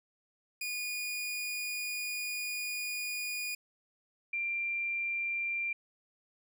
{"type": "tone pair in turn", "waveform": ["sawtooth", "sine"], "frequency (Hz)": [2450, 2373], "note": ["D#7", "D7"], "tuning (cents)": [-27, 17], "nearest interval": "minor second", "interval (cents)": 56, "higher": "first", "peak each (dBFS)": [-31, -31], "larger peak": "neither", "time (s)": [[0.61, 3.55], [4.33, 5.73]], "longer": "first", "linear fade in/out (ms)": 5, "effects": []}